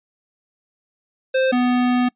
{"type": "tone pair in turn", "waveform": "square", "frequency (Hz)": [523.3, 247.8], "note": ["C5", "B3"], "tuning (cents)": [0, 6], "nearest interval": "octave + minor second", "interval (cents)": 1294, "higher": "first", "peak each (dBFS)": -16, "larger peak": "neither", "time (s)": [[1.34, 1.52], [1.52, 2.09]], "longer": "second", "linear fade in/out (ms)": 10, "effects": ["noise-tail reverb RT60 0.1 s tail -24 dB re dry", "resampled to 8000 Hz"]}